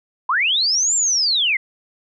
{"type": "linear two-way sweep", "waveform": "sine", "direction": "up then down", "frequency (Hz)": [931, 7459, 1985], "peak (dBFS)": -15, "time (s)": [0.29, 1.57], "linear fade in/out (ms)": 5, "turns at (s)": 0.95, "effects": []}